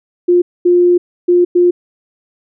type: tone bursts at uneven times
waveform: sine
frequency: 353.3 Hz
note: F4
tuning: 20 cents sharp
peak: -6 dBFS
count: 4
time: 0.28-0.42 / 0.65-0.98 / 1.28-1.45 / 1.55-1.71 s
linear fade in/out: 10 ms
effects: none